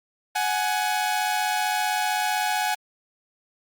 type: tone pair together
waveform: sawtooth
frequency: 742.4 / 838 Hz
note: F#5 / G#5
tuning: +6 / +15 cents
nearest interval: major second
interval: 209 cents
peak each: -22 / -21 dBFS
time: 0.35-2.75 s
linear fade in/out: 10 ms
effects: Opus 48 kbps